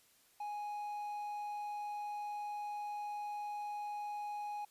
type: tone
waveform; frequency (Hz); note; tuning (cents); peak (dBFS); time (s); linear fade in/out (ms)
triangle; 830.6; G#5; 0; -37; 0.4-4.65; 5
effects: white hiss -68 dBFS RMS until 4.7 s + resampled to 32000 Hz